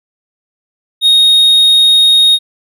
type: tone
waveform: triangle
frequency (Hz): 3729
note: A#7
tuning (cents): 0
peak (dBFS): -3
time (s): 1.01-2.39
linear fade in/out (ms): 50
effects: none